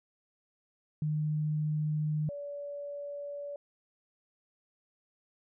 sine tone pair in turn, 152.4 / 574 Hz, D#3 / D5, -36 / -40 cents, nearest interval octave + major seventh, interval 2296 cents, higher second, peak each -28 / -37 dBFS, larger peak first, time 1.02-2.29 / 2.29-3.56 s, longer neither, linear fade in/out 2 ms, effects none

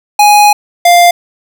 square tone pair in turn, 830.6 / 698.4 Hz, G#5 / F5, 0 / 0 cents, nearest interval minor third, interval 300 cents, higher first, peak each -3 dBFS, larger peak neither, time 0.19-0.53 / 0.85-1.11 s, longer first, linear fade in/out 5 ms, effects none

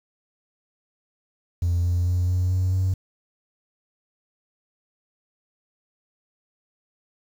triangle tone with pitch steps, 86.6 / 88.01 / 89.45 / 90.91 / 92.39 / 93.89 Hz, F2 / F2 / F2 / F#2 / F#2 / F#2, -14 / +14 / +42 / -30 / -2 / +26 cents, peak -16 dBFS, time 1.62-2.94 s, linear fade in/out 5 ms, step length 220 ms, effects tanh soft clip ceiling -15 dBFS + 8-bit

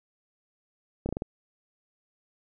slowing click train, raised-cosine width 2 ms, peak -17 dBFS, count 5, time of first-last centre 1.06-1.221 s, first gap 30 ms, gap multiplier 1.2, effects none

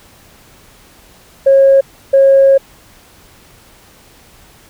sine tone bursts at uneven times, 544 Hz, C#5, 33 cents flat, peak -3 dBFS, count 2, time 1.46-1.81 / 2.13-2.58 s, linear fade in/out 10 ms, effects tanh soft clip ceiling 0 dBFS + pink hiss -44 dBFS RMS until 4.69 s

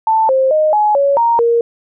sine tone with pitch steps, 885 / 528 / 618 / 843 / 560 / 932 / 467.7 Hz, A5 / C5 / D#5 / G#5 / C#5 / A#5 / A#4, +10 / +16 / -12 / +26 / +18 / -1 / +6 cents, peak -9 dBFS, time 0.07-1.61 s, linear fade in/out 2 ms, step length 220 ms, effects none

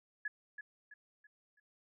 sine tone with echo, 1695 Hz, G#6, 35 cents sharp, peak -35 dBFS, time 0.25-0.28 s, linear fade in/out 5 ms, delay 330 ms, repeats 4, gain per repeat -8 dB, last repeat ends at 1.6 s, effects none

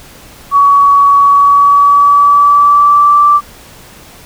sine tone with pitch glide, 1128 to 1169.8 Hz, C#6 to D6, +30 to -7 cents, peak -3 dBFS, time 0.51-3.41 s, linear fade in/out 50 ms, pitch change +63 cents, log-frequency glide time 1.24-3.28 s, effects pink hiss -36 dBFS RMS until 4.25 s

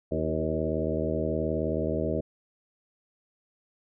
harmonic tone with a mistuned harmonic, 78.9 Hz, D#2, 25 cents sharp, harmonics 1 / 2 / 3 / 4 / 5 / 6 / 7 / 8, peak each -34 / -34 / -34 / -34 / -34 / -34 / -34 / -34 dBFS, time 0.11-2.21 s, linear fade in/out 10 ms, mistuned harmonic 5, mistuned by -35 cents, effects none

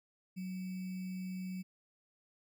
sine tone with sample-and-hold, 185.3 Hz, F#3, 3 cents sharp, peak -38 dBFS, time 0.36-1.63 s, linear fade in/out 20 ms, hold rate 2450 Hz, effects none

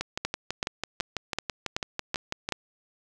two click trains, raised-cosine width 0.2 ms, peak -10 / -12 dBFS, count 7 / 16, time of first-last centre 0.25-2.523 / 0.01-2.489 s, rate 2.64 / 6.05 Hz, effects none

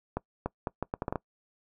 accelerating click train, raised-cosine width 1 ms, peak -16 dBFS, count 9, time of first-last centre 0.17-1.157 s, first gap 290 ms, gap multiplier 0.73, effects noise-tail reverb RT60 0.1 s tail -23 dB re dry

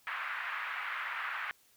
pink band-pass noise, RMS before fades -38 dBFS, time 0.07-1.51 s, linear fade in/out 0 ms, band 1200 to 2200 Hz, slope 24 dB/octave, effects white hiss -66 dBFS RMS until 1.76 s

